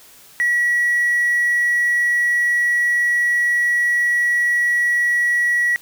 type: tone with hard clipping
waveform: triangle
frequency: 1929 Hz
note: B6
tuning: 41 cents flat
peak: -15 dBFS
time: 0.4-5.76 s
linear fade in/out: 0 ms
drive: 4 dB
effects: white hiss -46 dBFS RMS until 5.81 s